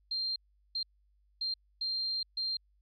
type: tone bursts at uneven times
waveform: sine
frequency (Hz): 4179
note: C8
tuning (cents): -3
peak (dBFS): -31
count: 5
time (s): 0.11-0.36 / 0.75-0.83 / 1.41-1.54 / 1.81-2.23 / 2.37-2.57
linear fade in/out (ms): 5
effects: added 50 Hz sine -66 dBFS peak until 2.81 s